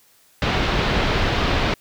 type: low-pass noise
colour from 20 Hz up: pink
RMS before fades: -20 dBFS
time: 0.42-1.74 s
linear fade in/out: 2 ms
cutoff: 4100 Hz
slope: 24 dB/octave
effects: white hiss -56 dBFS RMS until 1.8 s